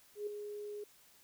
sine tone with ADSR envelope, 415.3 Hz, G#4, in tune, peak -34 dBFS, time 0.15-0.84 s, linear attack 120 ms, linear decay 4 ms, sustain -7 dB, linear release 5 ms, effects white hiss -64 dBFS RMS until 1.23 s

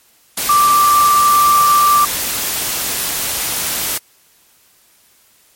sine tone in noise, 1174.7 Hz, D6, in tune, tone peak -8 dBFS, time 0.49-2.05 s, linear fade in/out 5 ms, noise white, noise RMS -19 dBFS, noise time 0.37-3.98 s, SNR +8 dB, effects white hiss -52 dBFS RMS until 5.55 s + MP3 64 kbps

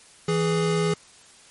square tone pair together, 164.91 / 416.3 Hz, E3 / G#4, +1 / +4 cents, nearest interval octave + major third, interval 1603 cents, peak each -24 dBFS, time 0.28-0.94 s, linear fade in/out 5 ms, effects white hiss -51 dBFS RMS until 1.5 s + MP3 48 kbps

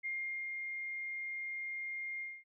sine tone with ADSR envelope, 2120 Hz, C7, 22 cents sharp, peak -35 dBFS, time 0.03-2.44 s, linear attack 27 ms, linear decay 420 ms, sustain -3 dB, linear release 230 ms, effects none

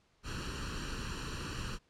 pink noise with comb filter, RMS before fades -39 dBFS, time 0.23-1.79 s, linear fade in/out 50 ms, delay 0.7 ms, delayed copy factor +0.8, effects pink hiss -71 dBFS RMS until 1.89 s + low-pass 6000 Hz 12 dB/octave

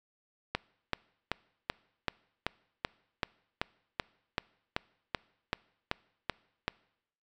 click train, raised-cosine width 0.3 ms, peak -13 dBFS, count 17, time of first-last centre 0.55-6.68 s, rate 2.61 Hz, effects noise-tail reverb RT60 0.8 s tail -24 dB re dry

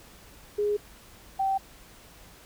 sine tone pair in turn, 414.5 / 775.3 Hz, G#4 / G5, -3 / -19 cents, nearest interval major seventh, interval 1084 cents, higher second, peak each -23 dBFS, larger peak neither, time 0.58-0.77 / 1.39-1.58 s, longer neither, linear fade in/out 10 ms, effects added 50 Hz sine -57 dBFS peak until 2.45 s + pink hiss -52 dBFS RMS until 2.45 s

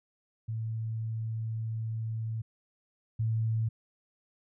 sine tone pair in turn, 111.8 / 111.8 Hz, A2 / A2, +28 / +28 cents, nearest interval unison, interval 0 cents, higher neither, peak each -31 / -26 dBFS, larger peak second, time 0.48-2.42 / 3.19-3.69 s, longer first, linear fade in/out 10 ms, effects none

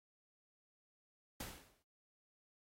pink noise with exponential decay, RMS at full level -43 dBFS, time 1.4-1.83 s, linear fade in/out 5 ms, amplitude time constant 93 ms, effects AAC 48 kbps

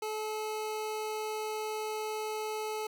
25% pulse tone, 431.2 Hz, A4, 35 cents flat, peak -30 dBFS, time 0.02-2.87 s, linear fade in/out 5 ms, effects none

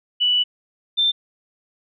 sine tone pair in turn, 2960 / 3570 Hz, F#7 / A7, 0 / +24 cents, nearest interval minor third, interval 324 cents, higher second, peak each -15 dBFS, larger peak neither, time 0.2-0.44 / 0.97-1.12 s, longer first, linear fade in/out 20 ms, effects none

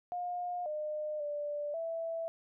sine tone with pitch steps, 712 / 607 / 587 / 660 Hz, F5 / D#5 / D5 / E5, +33 / -43 / -1 / +2 cents, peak -34 dBFS, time 0.12-2.28 s, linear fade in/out 0 ms, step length 540 ms, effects none

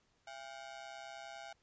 sawtooth ring-modulated tone, 740 Hz, F#5, in tune, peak -40 dBFS, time 0.27-1.53 s, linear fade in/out 5 ms, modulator 64.8 Hz, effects pink hiss -75 dBFS RMS until 1.62 s + resampled to 16000 Hz

